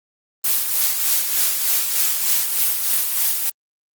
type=noise with tremolo; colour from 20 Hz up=blue; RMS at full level=-17 dBFS; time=0.44-3.5 s; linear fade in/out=5 ms; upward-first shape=sine; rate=3.3 Hz; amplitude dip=45%; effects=Opus 24 kbps